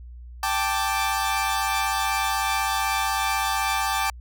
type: chord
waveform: sawtooth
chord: G suspended second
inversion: none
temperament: equal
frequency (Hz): 784 / 880 / 1174.7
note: G5 / A5 / D6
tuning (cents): 0 / 0 / 0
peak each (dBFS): -23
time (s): 0.43-4.1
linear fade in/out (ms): 2
effects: added 60 Hz sine -38 dBFS peak until 4.2 s